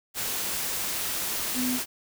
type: tone in noise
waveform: sine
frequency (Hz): 251.3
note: B3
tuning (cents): +30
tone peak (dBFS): -26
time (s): 1.54-1.8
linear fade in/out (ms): 50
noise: white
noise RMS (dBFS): -30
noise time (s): 0.14-1.86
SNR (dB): +1
effects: none